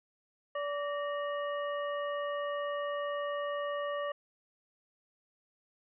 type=harmonic tone with a mistuned harmonic; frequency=578 Hz; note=D5; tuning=28 cents flat; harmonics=1 / 2 / 3 / 5; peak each=-34 / -38 / -43 / -49 dBFS; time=0.55-4.12 s; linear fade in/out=5 ms; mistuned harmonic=3; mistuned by=+110 cents; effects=none